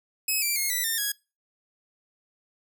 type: tone with pitch steps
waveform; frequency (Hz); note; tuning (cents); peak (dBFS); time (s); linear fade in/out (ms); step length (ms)
5% pulse; 2561 / 2348 / 2154 / 1974.8 / 1810.9 / 1660.6; D#7 / D7 / C7 / B6 / A6 / G#6; +49 / -1 / +50 / -1 / +49 / -1; -15; 0.28-1.12; 5; 140
effects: noise-tail reverb RT60 0.3 s tail -25 dB re dry